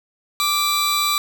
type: tone pair together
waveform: sawtooth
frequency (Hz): 1177 / 3952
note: D6 / B7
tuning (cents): +3 / 0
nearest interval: octave + major sixth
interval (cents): 2097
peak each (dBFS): -16 / -18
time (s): 0.4-1.18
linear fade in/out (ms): 0
effects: none